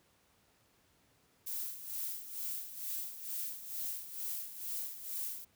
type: noise with tremolo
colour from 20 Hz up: violet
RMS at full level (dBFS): -38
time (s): 1.46-5.45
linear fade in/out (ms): 10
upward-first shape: sine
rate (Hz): 2.2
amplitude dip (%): 70
effects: pink hiss -70 dBFS RMS until 5.55 s + high-pass 60 Hz 12 dB/octave